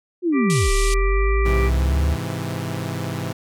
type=linear two-way sweep; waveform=sine; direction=down then up; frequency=370 to 34.61 to 75.5 Hz; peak=-16 dBFS; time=0.22-2.17 s; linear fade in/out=50 ms; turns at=0.71 s
type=harmonic tone; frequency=392 Hz; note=G4; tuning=in tune; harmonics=1 / 3 / 5 / 6; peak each=-23 / -28 / -30 / -31 dBFS; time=0.32-1.71 s; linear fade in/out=50 ms
type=band-pass noise; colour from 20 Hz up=white; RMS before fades=-29 dBFS; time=0.5-0.94 s; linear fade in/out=0 ms; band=2500 to 10000 Hz; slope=48 dB/octave
type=chord; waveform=sawtooth; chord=Ab augmented; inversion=none; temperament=equal; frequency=103.83 / 130.81 / 164.81 Hz; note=Ab2 / C3 / E3; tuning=0 / 0 / 0 cents; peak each=-25 dBFS; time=1.45-3.33 s; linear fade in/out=10 ms
effects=none